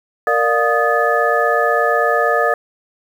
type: tone cluster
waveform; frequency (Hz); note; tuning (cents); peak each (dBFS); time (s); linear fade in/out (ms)
sine; 463.5 / 592 / 708 / 1244 / 1730; A#4 / D5 / F5 / D#6 / A6; -10 / +14 / +23 / -1 / -30; -19; 0.27-2.54; 2
effects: 7-bit